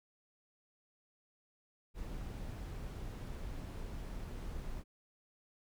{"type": "noise", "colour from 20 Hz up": "brown", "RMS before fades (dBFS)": -43, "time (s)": [1.94, 4.84], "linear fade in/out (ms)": 50, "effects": []}